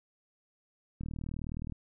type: click train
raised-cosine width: 5 ms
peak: -26 dBFS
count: 29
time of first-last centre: 1.01-1.722 s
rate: 39.3 Hz
effects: none